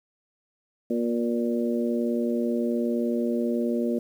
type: harmonic tone with a mistuned harmonic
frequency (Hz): 118.8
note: A#2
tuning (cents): +33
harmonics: 2 / 3 / 4 / 5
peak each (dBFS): -25 / -29 / -31 / -33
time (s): 0.9-3.99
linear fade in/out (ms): 5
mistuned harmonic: 5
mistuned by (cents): -21
effects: 9-bit